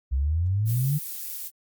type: exponential sweep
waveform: sine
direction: up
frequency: 63 to 153.6 Hz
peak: -21 dBFS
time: 0.11-0.99 s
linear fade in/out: 20 ms
type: noise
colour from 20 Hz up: violet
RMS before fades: -34 dBFS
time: 0.65-1.51 s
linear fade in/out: 50 ms
effects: Opus 48 kbps